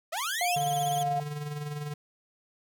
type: linear sweep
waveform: sawtooth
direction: up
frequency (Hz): 587.3 to 2794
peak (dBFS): -27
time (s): 0.12-0.56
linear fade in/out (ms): 10
type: tone with vibrato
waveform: 15% pulse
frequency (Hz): 3251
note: G#7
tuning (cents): -38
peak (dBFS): -29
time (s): 0.17-1.03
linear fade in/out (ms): 0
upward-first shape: sine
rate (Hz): 16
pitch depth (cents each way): 98
type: tone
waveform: sine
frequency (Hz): 709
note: F5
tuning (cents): +26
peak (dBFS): -26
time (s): 0.41-1.2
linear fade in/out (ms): 2
type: tone with tremolo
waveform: square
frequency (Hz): 147.7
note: D3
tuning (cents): +10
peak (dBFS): -32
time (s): 0.56-1.94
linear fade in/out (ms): 5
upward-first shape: sine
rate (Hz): 20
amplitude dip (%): 50
effects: none